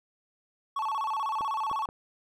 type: tone with vibrato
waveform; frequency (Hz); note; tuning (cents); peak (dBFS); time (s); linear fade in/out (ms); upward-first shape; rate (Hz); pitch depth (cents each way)
triangle; 987.8; B5; 0; -26; 0.76-1.86; 5; square; 16; 210
type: clicks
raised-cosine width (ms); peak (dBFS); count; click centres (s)
1; -26; 3; 1.409 / 1.714 / 1.889
effects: none